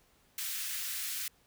white high-pass noise, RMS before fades -37 dBFS, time 0.38-1.28 s, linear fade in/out 2 ms, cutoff 1500 Hz, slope 24 dB/octave, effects pink hiss -67 dBFS RMS until 1.46 s

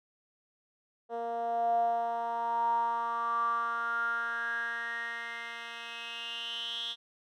10% pulse tone with band-pass filter sweep, 233.1 Hz, A#3, in tune, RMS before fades -33 dBFS, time 1.09-6.96 s, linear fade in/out 50 ms, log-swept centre 570 to 3400 Hz, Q 9.7, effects none

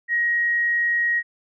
sine tone, 1889 Hz, A#6, 22 cents sharp, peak -18 dBFS, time 0.08-1.23 s, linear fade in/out 50 ms, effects none

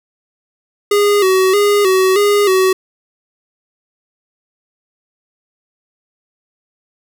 square tone with vibrato, 392.9 Hz, G4, 4 cents sharp, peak -10 dBFS, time 0.91-2.73 s, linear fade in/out 5 ms, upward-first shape square, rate 1.6 Hz, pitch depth 74 cents each way, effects none

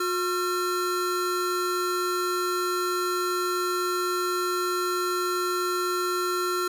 square tone pair together, 360 / 1363.9 Hz, F#4 / F6, -47 / -41 cents, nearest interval octave + major seventh, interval 2306 cents, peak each -28 dBFS, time 0-6.68 s, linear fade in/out 5 ms, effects none

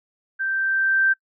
sine tone with level ramp, 1565 Hz, G6, 3 cents flat, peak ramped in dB -22 to -14 dBFS, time 0.39-1.14 s, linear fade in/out 20 ms, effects noise-tail reverb RT60 0.1 s tail -24 dB re dry

